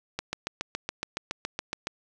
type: click train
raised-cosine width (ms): 0.2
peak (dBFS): -13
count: 13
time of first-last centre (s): 0.19-1.871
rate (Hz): 7.14
effects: none